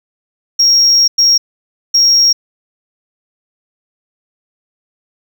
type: tone bursts at uneven times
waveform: sine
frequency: 5588 Hz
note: F8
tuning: in tune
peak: -4 dBFS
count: 3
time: 0.59-1.08 / 1.18-1.38 / 1.94-2.33 s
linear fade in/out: 10 ms
effects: tanh soft clip ceiling -4 dBFS + 7-bit